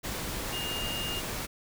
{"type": "tone in noise", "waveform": "sine", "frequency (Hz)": 2831, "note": "F7", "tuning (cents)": 23, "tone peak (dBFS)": -34, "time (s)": [0.52, 1.21], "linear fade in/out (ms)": 20, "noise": "pink", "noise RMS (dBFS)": -35, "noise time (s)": [0.03, 1.47], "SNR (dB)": -2, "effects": []}